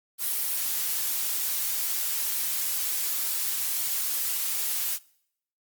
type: noise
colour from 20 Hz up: blue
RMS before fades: -28 dBFS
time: 0.18-4.99 s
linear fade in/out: 50 ms
effects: noise-tail reverb RT60 0.7 s tail -23 dB re dry + Opus 32 kbps